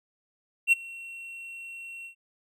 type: tone with ADSR envelope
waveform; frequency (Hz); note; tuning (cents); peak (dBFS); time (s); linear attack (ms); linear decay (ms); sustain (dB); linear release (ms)
triangle; 2725; F7; -43; -13; 0.67-2.15; 52; 19; -24; 97
effects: none